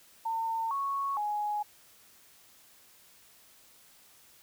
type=tone with pitch steps; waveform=sine; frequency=904 / 1107 / 835 Hz; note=A5 / C#6 / G#5; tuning=+47 / -3 / +9 cents; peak=-29 dBFS; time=0.25-1.63 s; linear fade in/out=10 ms; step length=460 ms; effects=white hiss -59 dBFS RMS until 4.42 s